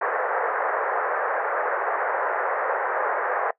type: band-pass noise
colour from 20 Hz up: pink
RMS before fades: -25 dBFS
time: 0.01-3.51 s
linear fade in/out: 5 ms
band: 450 to 1800 Hz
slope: 48 dB/octave
effects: noise-tail reverb RT60 0.1 s tail -20 dB re dry